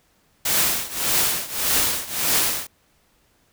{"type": "noise with tremolo", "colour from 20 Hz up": "white", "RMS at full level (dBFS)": -18, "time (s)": [0.45, 2.67], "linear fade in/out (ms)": 5, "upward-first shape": "triangle", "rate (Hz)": 1.7, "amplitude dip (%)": 90, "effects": ["pink hiss -62 dBFS RMS until 3.52 s"]}